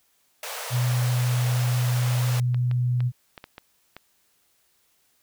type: high-pass noise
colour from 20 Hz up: pink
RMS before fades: -34 dBFS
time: 0.43-2.4 s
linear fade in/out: 2 ms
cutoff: 460 Hz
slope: 96 dB/octave
type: tone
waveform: sine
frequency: 123.47 Hz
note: B2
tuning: in tune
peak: -20 dBFS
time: 0.7-3.12 s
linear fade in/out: 50 ms
type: clicks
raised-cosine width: 0.3 ms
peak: -23 dBFS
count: 11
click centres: 1.312 / 1.594 / 2.078 / 2.152 / 2.545 / 2.713 / 3.005 / 3.378 / 3.441 / 3.581 / 3.966 s
effects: white hiss -66 dBFS RMS until 5.22 s